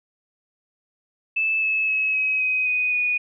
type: tone with pitch steps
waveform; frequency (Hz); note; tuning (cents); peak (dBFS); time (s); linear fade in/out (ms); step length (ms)
sine; 2626 / 2599 / 2572 / 2545 / 2519 / 2493 / 2467; E7 / E7 / E7 / D#7 / D#7 / D#7 / D#7; -7 / -25 / -43 / +39 / +21 / +3 / -15; -19; 1.36-3.18; 10; 260
effects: none